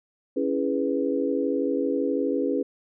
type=chord; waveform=sine; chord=C# minor seventh; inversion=none; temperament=equal; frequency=277.2 / 329.6 / 415.3 / 493.9 Hz; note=C#4 / E4 / G#4 / B4; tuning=0 / 0 / 0 / 0 cents; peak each=-26 / -30 / -28 / -28 dBFS; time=0.36-2.63 s; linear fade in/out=10 ms; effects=none